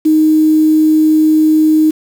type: tone with quantisation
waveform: sine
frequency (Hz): 311.1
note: D#4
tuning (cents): 0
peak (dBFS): -6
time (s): 0.05-1.91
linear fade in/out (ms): 10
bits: 5
effects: none